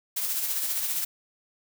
blue noise with tremolo, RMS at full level -27 dBFS, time 0.16-1.05 s, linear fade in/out 10 ms, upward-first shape sine, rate 15 Hz, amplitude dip 40%, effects none

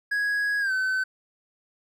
triangle tone with pitch glide, 1661.2 to 1523.3 Hz, G#6 to F#6, 0 to +50 cents, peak -21 dBFS, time 0.11-1.04 s, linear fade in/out 10 ms, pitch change -150 cents, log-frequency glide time 0.6-0.72 s, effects none

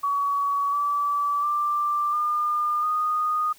sine tone with pitch steps, 1130 / 1155.1 / 1180.7 / 1206.9 / 1233.7 Hz, C#6 / D6 / D6 / D6 / D#6, +33 / -29 / +9 / +47 / -15 cents, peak -21 dBFS, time 0.03-3.53 s, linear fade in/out 10 ms, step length 700 ms, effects white hiss -53 dBFS RMS until 3.58 s

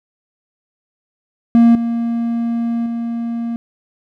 triangle tone with level steps, 233.1 Hz, A#3, in tune, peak -4 / -14 / -17 dBFS, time 1.55-3.56 s, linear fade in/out 0 ms, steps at 1.75 / 2.86 s, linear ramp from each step 2 ms, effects none

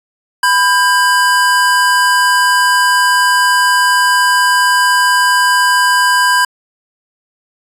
square tone pair together, 995.7 / 1600 Hz, B5 / G6, +14 / +35 cents, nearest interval minor sixth, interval 821 cents, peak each -12 dBFS, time 0.43-6.45 s, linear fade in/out 5 ms, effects resampled to 32000 Hz

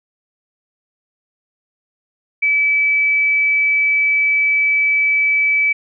sine tone, 2300 Hz, D7, 37 cents flat, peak -12 dBFS, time 2.42-5.73 s, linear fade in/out 10 ms, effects none

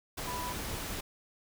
sine tone in noise, 987.8 Hz, B5, in tune, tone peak -37 dBFS, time 0.27-0.53 s, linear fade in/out 10 ms, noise pink, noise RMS -38 dBFS, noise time 0.17-1.01 s, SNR -2 dB, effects none

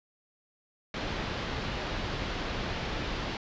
pink low-pass noise, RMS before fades -34 dBFS, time 0.94-3.37 s, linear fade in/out 2 ms, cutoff 4500 Hz, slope 24 dB/octave, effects resampled to 16000 Hz

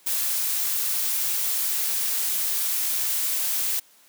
blue noise, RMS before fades -25 dBFS, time 0.06-3.8 s, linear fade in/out 10 ms, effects white hiss -56 dBFS RMS until 4.08 s + high-pass 200 Hz 12 dB/octave

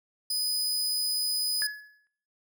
sawtooth tone, 4992 Hz, D#8, 5 cents sharp, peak -24 dBFS, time 0.3-1.67 s, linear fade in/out 5 ms
sine tone with exponential decay, 1699 Hz, G#6, 39 cents sharp, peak -27 dBFS, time 1.62-2.07 s, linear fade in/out 0 ms, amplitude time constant 96 ms
effects noise-tail reverb RT60 0.6 s tail -19 dB re dry

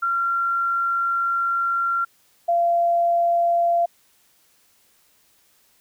sine tone pair in turn, 1374 / 687 Hz, F6 / F5, -29 / -29 cents, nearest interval octave, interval 1200 cents, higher first, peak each -19 / -16 dBFS, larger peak second, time 0.02-2.05 / 2.48-3.86 s, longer first, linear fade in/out 10 ms, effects white hiss -60 dBFS RMS until 5.8 s

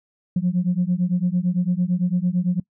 sine beating tone pair, 174.61 / 183.51 Hz, F3 / F#3, 0 / -14 cents, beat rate 8.9 Hz, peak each -20 dBFS, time 0.36-2.6 s, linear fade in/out 5 ms, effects noise-tail reverb RT60 0.1 s tail -24 dB re dry + tanh soft clip ceiling -12 dBFS

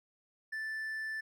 triangle tone, 1760 Hz, A6, in tune, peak -34 dBFS, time 0.52-1.21 s, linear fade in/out 10 ms, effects none

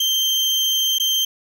35% pulse tone with dropouts, 3143 Hz, G7, 4 cents sharp, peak -15 dBFS, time 0-1.25 s, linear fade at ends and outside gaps 5 ms, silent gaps 0.985-0.998 s, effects none

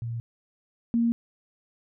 sine tone pair in turn, 116.54 / 233.1 Hz, A#2 / A#3, 0 / 0 cents, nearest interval octave, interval 1200 cents, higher second, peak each -29 / -20 dBFS, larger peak second, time 0.02-0.2 / 0.94-1.12 s, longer neither, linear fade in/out 0 ms, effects none

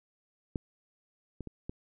clicks, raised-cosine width 3 ms, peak -19 / -26 / -28 / -24 dBFS, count 4, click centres 0.558 / 1.407 / 1.473 / 1.695 s, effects none

